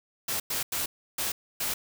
white noise bursts at uneven times, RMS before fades -30 dBFS, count 5, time 0.28-0.4 / 0.5-0.63 / 0.72-0.86 / 1.18-1.32 / 1.6-1.74 s, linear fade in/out 5 ms, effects none

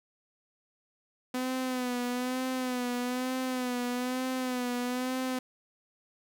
sawtooth tone with vibrato, 251.5 Hz, B3, 32 cents sharp, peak -26 dBFS, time 1.34-5.39 s, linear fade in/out 5 ms, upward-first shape sine, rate 1.1 Hz, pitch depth 48 cents each way, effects none

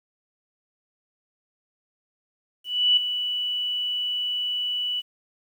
sine tone with ADSR envelope, 2960 Hz, F#7, in tune, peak -14 dBFS, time 2.64-5.02 s, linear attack 330 ms, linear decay 6 ms, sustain -10 dB, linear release 30 ms, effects 9-bit

